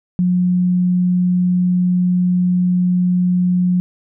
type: tone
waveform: sine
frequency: 179.9 Hz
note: F#3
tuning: 48 cents flat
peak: -12 dBFS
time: 0.19-3.8 s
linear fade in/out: 0 ms
effects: none